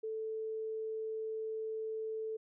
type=tone; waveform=sine; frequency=440 Hz; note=A4; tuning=in tune; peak=-36 dBFS; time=0.03-2.37 s; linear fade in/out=10 ms; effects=none